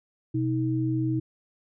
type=tone pair together; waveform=sine; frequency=125.92 / 317.3 Hz; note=B2 / D#4; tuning=+34 / +34 cents; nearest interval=octave + major third; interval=1600 cents; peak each=-26 dBFS; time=0.34-1.2 s; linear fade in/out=10 ms; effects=none